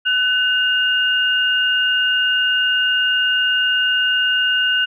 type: tone pair together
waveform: sine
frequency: 1500 / 2832 Hz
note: F#6 / F7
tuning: +23 / +23 cents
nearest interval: major seventh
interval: 1100 cents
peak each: -17 dBFS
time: 0.05-4.86 s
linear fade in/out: 20 ms
effects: none